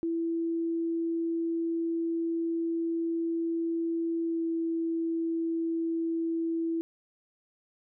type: tone with pitch glide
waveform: sine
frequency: 332.3 to 330 Hz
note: E4 to E4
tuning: +14 to +2 cents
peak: -27 dBFS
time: 0.03-6.81 s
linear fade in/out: 0 ms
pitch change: -12 cents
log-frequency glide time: 4.23-4.43 s
effects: none